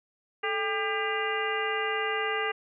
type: harmonic tone with a mistuned harmonic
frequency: 400 Hz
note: G4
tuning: 35 cents sharp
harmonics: 1 / 2 / 3 / 4 / 5 / 6 / 7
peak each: -32 / -35 / -34 / -35 / -33 / -40 / -36 dBFS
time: 0.43-2.52 s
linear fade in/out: 10 ms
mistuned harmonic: 1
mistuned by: +150 cents
effects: none